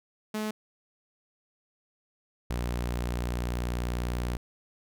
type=tone pair in turn; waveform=sawtooth; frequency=214.6 / 60.22 Hz; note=A3 / B1; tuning=-43 / -43 cents; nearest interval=octave + minor seventh; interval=2200 cents; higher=first; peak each=-26 / -25 dBFS; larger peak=second; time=0.34-0.51 / 2.5-4.37 s; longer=second; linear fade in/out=5 ms; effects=none